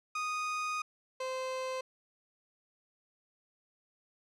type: tone pair in turn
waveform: 30% pulse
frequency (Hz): 1241 / 518.6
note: D#6 / C5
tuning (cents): -5 / -15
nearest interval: octave + minor third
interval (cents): 1510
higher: first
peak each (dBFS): -30 / -32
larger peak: first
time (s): 0.15-0.82 / 1.2-1.81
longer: first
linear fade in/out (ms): 5
effects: low-pass 7000 Hz 12 dB/octave